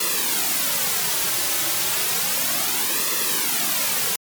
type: noise with flanger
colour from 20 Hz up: white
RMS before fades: -22 dBFS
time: 0-4.16 s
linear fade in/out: 5 ms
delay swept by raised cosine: 1.3 to 4.3 ms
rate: 0.32 Hz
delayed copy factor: -0.75
effects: high-pass 150 Hz 12 dB/octave + MP3 96 kbps

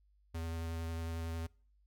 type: tone with vibrato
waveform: square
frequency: 82.41 Hz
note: E2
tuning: in tune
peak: -38 dBFS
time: 0.34-1.47 s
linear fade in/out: 10 ms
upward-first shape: square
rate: 11 Hz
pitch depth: 9 cents each way
effects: noise-tail reverb RT60 0.5 s tail -26 dB re dry + added 50 Hz sine -66 dBFS peak until 1.86 s

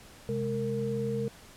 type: tone cluster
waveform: sine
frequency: 130.5 / 208.6 / 460.4 Hz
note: C3 / G#3 / A#4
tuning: -4 / +8 / -22 cents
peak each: -34 / -34 / -31 dBFS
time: 0.29-1.28 s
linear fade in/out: 0 ms
effects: pink hiss -52 dBFS RMS until 1.56 s + low-pass 12000 Hz 12 dB/octave

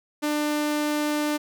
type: tone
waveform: sawtooth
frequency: 298.3 Hz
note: D4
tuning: 27 cents sharp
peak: -19 dBFS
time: 0.22-1.38 s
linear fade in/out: 20 ms
effects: none

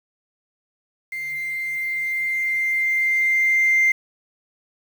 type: tone with level ramp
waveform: sine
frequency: 2093 Hz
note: C7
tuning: in tune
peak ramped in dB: -26 to -12 dBFS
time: 1.12-3.92 s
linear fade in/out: 5 ms
effects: tanh soft clip ceiling -11 dBFS + 7-bit

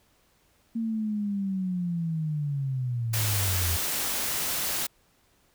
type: linear sweep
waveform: sine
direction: down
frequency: 229.9 to 80.7 Hz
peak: -26 dBFS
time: 0.75-3.77 s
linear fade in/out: 10 ms
type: noise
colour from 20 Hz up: white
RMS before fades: -29 dBFS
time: 3.13-4.87 s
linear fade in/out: 10 ms
effects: pink hiss -65 dBFS RMS until 5.54 s

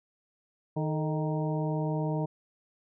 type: harmonic tone with a mistuned harmonic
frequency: 155.56 Hz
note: D#3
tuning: in tune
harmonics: 1 / 2 / 3 / 4 / 5 / 6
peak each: -29 / -35 / -37 / -37 / -42 / -40 dBFS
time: 0.76-2.26 s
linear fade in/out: 10 ms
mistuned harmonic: 3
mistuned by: -77 cents
effects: none

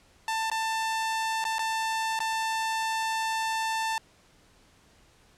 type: tone with dropouts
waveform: sawtooth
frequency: 890 Hz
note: A5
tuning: 20 cents sharp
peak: -23 dBFS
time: 0.28-3.98 s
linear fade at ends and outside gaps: 1 ms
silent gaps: 0.5-0.515 / 1.441-1.451 / 1.584-1.592 / 2.191-2.203 s
effects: pink hiss -60 dBFS RMS until 5.37 s + low-pass 9000 Hz 12 dB/octave

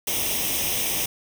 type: noise with comb filter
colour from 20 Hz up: white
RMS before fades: -25 dBFS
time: 0.07-1.06 s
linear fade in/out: 5 ms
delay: 0.34 ms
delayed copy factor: +0.7
effects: none

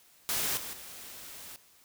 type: noise with level steps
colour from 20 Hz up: white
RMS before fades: -31 / -40 / -46 dBFS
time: 0.29-1.56 s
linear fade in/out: 0 ms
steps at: 0.57 / 0.73 s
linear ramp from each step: 2 ms
effects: white hiss -61 dBFS RMS until 1.84 s

